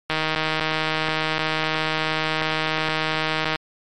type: click train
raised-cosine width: 0.3 ms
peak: -6 dBFS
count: 544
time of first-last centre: 0.1-3.559 s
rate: 157 Hz
effects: MP3 64 kbps